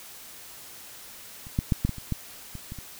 clicks, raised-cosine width 5 ms, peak -30 / -11 / -9 / -10 / -17 / -26 / -14 / -25 / -24 / -27 dBFS, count 10, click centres 1.469 / 1.589 / 1.722 / 1.85 / 1.893 / 1.983 / 2.123 / 2.553 / 2.721 / 2.787 s, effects white hiss -45 dBFS RMS until 2.99 s

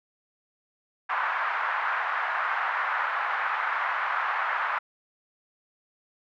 white band-pass noise, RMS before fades -28 dBFS, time 1.09-4.79 s, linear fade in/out 10 ms, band 890 to 1600 Hz, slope 24 dB/octave, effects none

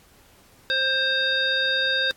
harmonic tone, 528 Hz, C5, 16 cents sharp, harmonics 1 / 3 / 5 / 7 / 9, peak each -30 / -23 / -35 / -24 / -32 dBFS, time 0.7-2.11 s, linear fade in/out 0 ms, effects pink hiss -55 dBFS RMS until 2.16 s + AAC 64 kbps

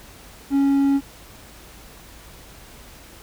triangle tone, 277.2 Hz, C#4, in tune, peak -13 dBFS, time 0.5-1.01 s, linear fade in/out 50 ms, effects added 53 Hz sine -48 dBFS peak until 3.22 s + pink hiss -45 dBFS RMS until 3.22 s

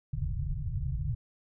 white low-pass noise, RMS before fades -32 dBFS, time 0.13-1.15 s, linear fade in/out 10 ms, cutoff 150 Hz, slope 96 dB/octave, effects none

